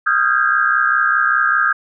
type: tone cluster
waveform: sine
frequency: 1247 / 1375 / 1570 / 1635 Hz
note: D#6 / F6 / G6 / G#6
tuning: +3 / -27 / +2 / -28 cents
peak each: -18 dBFS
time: 0.06-1.73 s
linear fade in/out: 10 ms
effects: none